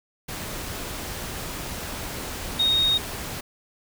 sine tone in noise, 3729 Hz, A#7, in tune, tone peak -18 dBFS, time 2.59-2.98 s, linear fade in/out 10 ms, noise pink, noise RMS -33 dBFS, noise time 0.28-3.41 s, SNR +12 dB, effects none

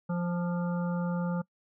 harmonic tone with a mistuned harmonic, 175 Hz, F3, 4 cents sharp, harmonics 1 / 3 / 5 / 7 / 8, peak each -28 / -38 / -42 / -45 / -46 dBFS, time 0.09-1.42 s, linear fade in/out 10 ms, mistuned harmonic 7, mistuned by -27 cents, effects noise-tail reverb RT60 0.1 s tail -23 dB re dry

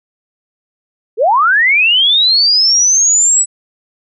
sine linear sweep, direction up, 392 to 7950 Hz, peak -7 dBFS, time 1.17-3.46 s, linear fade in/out 50 ms, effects none

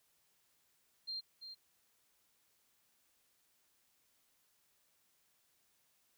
sine tone with echo, 4186 Hz, C8, in tune, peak -39 dBFS, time 1.07-1.21 s, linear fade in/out 20 ms, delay 340 ms, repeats 1, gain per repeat -8 dB, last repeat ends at 1.55 s, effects white hiss -75 dBFS RMS until 6.17 s

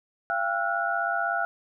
sine tone cluster, 685 / 790 / 1352 / 1448 Hz, F5 / G5 / E6 / F#6, -34 / +13 / +43 / -38 cents, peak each -29 / -31 / -32 / -28 dBFS, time 0.3-1.45 s, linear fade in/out 0 ms, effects none

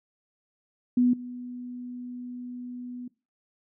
sine tone with level steps, 246.7 Hz, B3, 2 cents flat, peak -18 / -35 dBFS, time 0.97-3.08 s, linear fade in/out 5 ms, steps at 1.13 s, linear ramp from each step 5 ms, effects noise-tail reverb RT60 0.3 s tail -21 dB re dry

